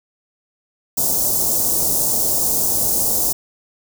white band-stop noise, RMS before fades -18 dBFS, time 0.97-3.33 s, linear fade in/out 10 ms, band 790 to 5900 Hz, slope 24 dB/octave, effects none

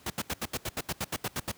pink noise bursts, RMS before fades -31 dBFS, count 13, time 0.06-1.517 s, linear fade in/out 5 ms, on 41 ms, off 77 ms, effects pink hiss -57 dBFS RMS until 1.57 s + high-pass 80 Hz 12 dB/octave

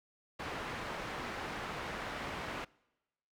white low-pass noise, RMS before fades -41 dBFS, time 0.39-2.65 s, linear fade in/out 10 ms, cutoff 1700 Hz, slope 12 dB/octave, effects noise-tail reverb RT60 1.0 s tail -25 dB re dry

